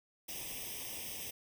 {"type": "noise with comb filter", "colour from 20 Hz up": "white", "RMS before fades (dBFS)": -43, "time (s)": [0.28, 1.31], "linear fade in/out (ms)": 10, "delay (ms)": 0.35, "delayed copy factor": 1, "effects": []}